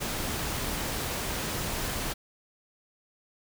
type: noise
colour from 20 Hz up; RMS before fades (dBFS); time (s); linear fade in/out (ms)
pink; -32; 0-2.14; 20
effects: none